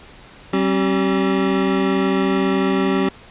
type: tone cluster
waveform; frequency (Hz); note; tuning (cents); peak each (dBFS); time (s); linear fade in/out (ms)
square; 191.7 / 269.7 / 384; G3 / C#4 / G4; -38 / -47 / -36; -21; 0.53-3.09; 5
effects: pink hiss -43 dBFS RMS until 3.3 s + resampled to 8000 Hz

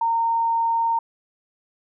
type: tone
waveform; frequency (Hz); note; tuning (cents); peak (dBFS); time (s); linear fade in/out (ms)
sine; 919; A#5; -25; -18; 0.01-0.99; 5
effects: none

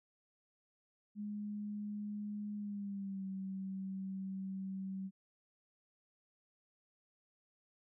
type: tone with pitch glide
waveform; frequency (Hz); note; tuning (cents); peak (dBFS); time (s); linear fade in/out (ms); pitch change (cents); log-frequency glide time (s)
sine; 207.7 to 191.57; G#3 to G3; 0 to -40; -39; 1.15-5.11; 50; -140; 2.56-3.26
effects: none

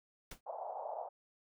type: noise with exponential decay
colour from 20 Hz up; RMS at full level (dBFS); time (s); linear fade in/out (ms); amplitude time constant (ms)
pink; -42; 0.31-0.41; 5; 21
type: band-pass noise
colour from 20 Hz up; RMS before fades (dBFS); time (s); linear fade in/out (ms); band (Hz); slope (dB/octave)
white; -43; 0.46-1.09; 10; 570 to 850; 48
effects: none

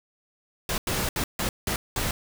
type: noise bursts at uneven times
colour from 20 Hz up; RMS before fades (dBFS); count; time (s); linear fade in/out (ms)
pink; -27; 6; 0.69-0.78 / 0.87-1.09 / 1.16-1.24 / 1.39-1.49 / 1.67-1.76 / 1.96-2.11; 2
effects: none

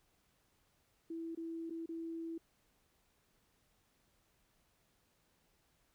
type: tone with dropouts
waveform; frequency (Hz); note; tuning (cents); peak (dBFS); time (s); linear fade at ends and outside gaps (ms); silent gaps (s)
sine; 329.6; E4; 0; -40; 1.1-2.38; 5; 1.35-1.373 / 1.698-1.705 / 1.86-1.89
effects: pink hiss -75 dBFS RMS until 5.94 s

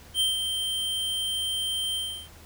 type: tone with ADSR envelope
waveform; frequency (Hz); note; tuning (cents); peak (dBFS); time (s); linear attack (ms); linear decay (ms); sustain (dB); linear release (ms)
square; 3136; G7; 0; -21; 0.14-2.29; 62; 160; -6; 340
effects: added 78 Hz sine -50 dBFS peak until 2.45 s + pink hiss -51 dBFS RMS until 2.45 s

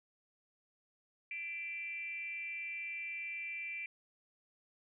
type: tone with frequency modulation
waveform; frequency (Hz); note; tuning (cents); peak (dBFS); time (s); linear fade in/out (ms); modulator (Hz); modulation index
sine; 2349; D7; 0; -39; 1.31-3.86; 2; 335; 0.56
effects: none

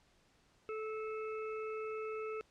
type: harmonic tone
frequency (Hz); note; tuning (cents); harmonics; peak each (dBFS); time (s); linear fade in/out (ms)
435.7; A4; -17; 1 / 3 / 5 / 6; -39 / -46 / -55 / -52; 0.69-2.41; 0
effects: pink hiss -70 dBFS RMS until 2.5 s + low-pass 7000 Hz 12 dB/octave

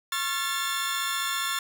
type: tone cluster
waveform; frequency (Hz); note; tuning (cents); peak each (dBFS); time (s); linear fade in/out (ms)
sawtooth; 1088 / 1371 / 1744 / 3543; C#6 / F6 / A6 / A7; -33 / -32 / -16 / +11; -29; 0.12-1.59; 2
effects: none

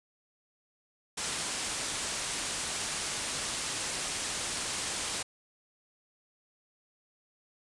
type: low-pass noise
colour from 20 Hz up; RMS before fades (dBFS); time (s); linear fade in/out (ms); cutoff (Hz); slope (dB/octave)
white; -35; 1.17-5.23; 10; 9800; 48
effects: resampled to 24000 Hz

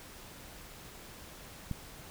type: click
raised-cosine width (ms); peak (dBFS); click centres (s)
5; -22; 1.713
effects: pink hiss -50 dBFS RMS until 2.1 s

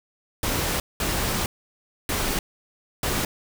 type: noise bursts at uneven times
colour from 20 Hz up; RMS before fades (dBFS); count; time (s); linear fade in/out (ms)
pink; -25; 4; 0.43-0.8 / 1-1.46 / 2.09-2.39 / 3.03-3.25; 2
effects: none

